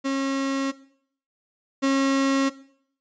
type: tone pair in turn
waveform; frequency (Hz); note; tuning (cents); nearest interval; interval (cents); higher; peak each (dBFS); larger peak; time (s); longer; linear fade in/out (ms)
35% pulse; 271.6 / 271.6; C#4 / C#4; -35 / -35; unison; 0; neither; -21 / -17; second; 0.04-0.72 / 1.82-2.5; neither; 20
effects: noise-tail reverb RT60 0.6 s tail -17 dB re dry + resampled to 16000 Hz